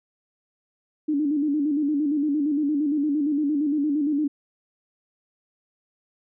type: tone with vibrato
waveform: sine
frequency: 293.7 Hz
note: D4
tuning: in tune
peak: -20 dBFS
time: 1.08-4.28 s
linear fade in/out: 10 ms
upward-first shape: square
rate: 8.7 Hz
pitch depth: 71 cents each way
effects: none